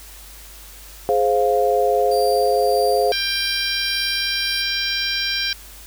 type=chord; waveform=sine; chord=F minor; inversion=first; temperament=just; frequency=419.1 / 523.8 / 698.5 Hz; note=Ab4 / C5 / F5; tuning=+16 / +2 / 0 cents; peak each=-19 dBFS; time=1.09-3.12 s; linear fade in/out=0 ms
type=tone with tremolo; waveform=sawtooth; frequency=4699 Hz; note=D8; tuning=in tune; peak=-26 dBFS; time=2.11-4.62 s; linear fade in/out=5 ms; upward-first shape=sine; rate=1.7 Hz; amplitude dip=45%
type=harmonic tone; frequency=793 Hz; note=G5; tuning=20 cents sharp; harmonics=2 / 3 / 4 / 5 / 6 / 7; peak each=-27 / -27 / -27 / -27 / -27 / -27 dBFS; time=3.12-5.53 s; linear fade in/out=2 ms
effects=added 50 Hz sine -42 dBFS peak until 5.86 s + white hiss -42 dBFS RMS until 5.86 s